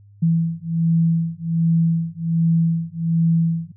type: beating tone pair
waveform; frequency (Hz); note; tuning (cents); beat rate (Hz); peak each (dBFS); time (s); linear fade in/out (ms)
sine; 164.81 / 166.11; E3 / E3; 0 / +14; 1.3; -19; 0.22-3.72; 10
effects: added 101 Hz sine -45 dBFS peak until 3.76 s